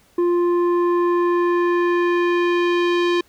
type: tone with low-pass filter sweep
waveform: square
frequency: 349.2 Hz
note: F4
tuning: in tune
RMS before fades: -18 dBFS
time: 0.18-3.21 s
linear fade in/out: 5 ms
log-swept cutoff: 720 to 3700 Hz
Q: 1.4
effects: pink hiss -56 dBFS RMS until 3.28 s